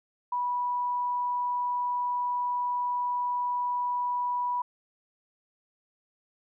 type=tone; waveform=sine; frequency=980 Hz; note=B5; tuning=14 cents flat; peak=-26 dBFS; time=0.32-4.62 s; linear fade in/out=5 ms; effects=none